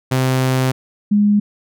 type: tone pair in turn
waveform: sawtooth / sine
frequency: 130 / 206.4 Hz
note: C3 / G#3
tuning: -11 / -10 cents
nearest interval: minor sixth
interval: 801 cents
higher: second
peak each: -10 dBFS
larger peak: neither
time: 0.11-0.72 / 1.11-1.4 s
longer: first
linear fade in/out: 10 ms
effects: none